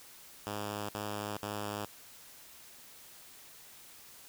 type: tone bursts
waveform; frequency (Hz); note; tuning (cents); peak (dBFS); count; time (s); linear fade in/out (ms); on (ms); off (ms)
5% pulse; 103.83; G#2; 0; -25; 3; 0.47-1.852; 0; 420; 61
effects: white hiss -54 dBFS RMS until 4.28 s